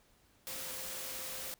sine tone in noise, 523.3 Hz, C5, in tune, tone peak -53 dBFS, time 0.47-1.54 s, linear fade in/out 0 ms, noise white, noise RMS -42 dBFS, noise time 0.47-1.54 s, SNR -14 dB, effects pink hiss -68 dBFS RMS until 1.59 s

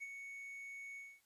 triangle tone with ADSR envelope, 2221 Hz, C#7, 3 cents sharp, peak -40 dBFS, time 0-1.21 s, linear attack 27 ms, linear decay 33 ms, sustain -5 dB, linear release 240 ms, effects white hiss -75 dBFS RMS until 1.25 s + resampled to 32000 Hz

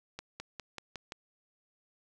accelerating click train, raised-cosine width 0.2 ms, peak -23 dBFS, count 6, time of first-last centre 0.19-1.121 s, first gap 210 ms, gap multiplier 0.94, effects none

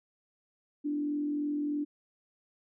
sine tone with frequency modulation, 293.7 Hz, D4, in tune, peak -29 dBFS, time 0.84-1.85 s, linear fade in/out 20 ms, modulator 43.2 Hz, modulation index 0.34, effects none

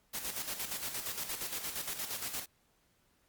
white noise with tremolo, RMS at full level -37 dBFS, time 0.13-2.46 s, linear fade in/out 20 ms, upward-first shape square, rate 8.6 Hz, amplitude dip 55%, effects pink hiss -72 dBFS RMS until 3.28 s + Opus 48 kbps

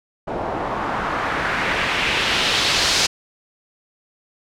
white noise with low-pass filter sweep, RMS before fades -21 dBFS, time 0.27-3.07 s, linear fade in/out 10 ms, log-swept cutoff 710 to 5300 Hz, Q 1.5, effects none

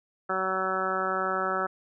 harmonic tone, 188.4 Hz, F#3, 32 cents sharp, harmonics 1 / 2 / 3 / 4 / 5 / 6 / 7 / 8 / 9, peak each -40 / -34 / -34 / -34 / -39 / -37 / -29 / -36 / -39 dBFS, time 0.29-1.67 s, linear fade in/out 10 ms, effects none

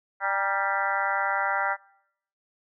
harmonic tone with a mistuned harmonic, 197.2 Hz, G3, 11 cents sharp, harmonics 3 / 4 / 5 / 6 / 7 / 8 / 9 / 10, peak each -35 / -29 / -31 / -37 / -28 / -32 / -37 / -33 dBFS, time 0.2-1.77 s, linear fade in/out 50 ms, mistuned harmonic 5, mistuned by -54 cents, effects noise-tail reverb RT60 0.7 s tail -22 dB re dry

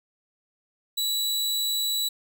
sawtooth tone, 3931 Hz, B7, 9 cents flat, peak -21 dBFS, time 0.97-2.09 s, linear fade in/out 10 ms, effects none

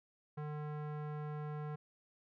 square tone with low-pass filter, 150 Hz, D3, 37 cents sharp, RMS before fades -42 dBFS, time 0.37-1.76 s, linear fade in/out 10 ms, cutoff 1300 Hz, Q 1.2, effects none

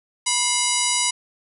harmonic tone with a mistuned harmonic, 978 Hz, B5, 17 cents flat, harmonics 1 / 2 / 3 / 4 / 5 / 6 / 7 / 8 / 9 / 10, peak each -28 / -28 / -28 / -28 / -28 / -28 / -28 / -28 / -28 / -28 dBFS, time 0.26-1.11 s, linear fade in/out 10 ms, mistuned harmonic 2, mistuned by +130 cents, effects none

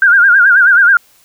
sine tone with vibrato, 1506 Hz, F#6, 30 cents sharp, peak -4 dBFS, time 0.02-0.97 s, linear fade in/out 2 ms, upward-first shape sine, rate 9.3 Hz, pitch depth 130 cents each way, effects white hiss -49 dBFS RMS until 1.24 s

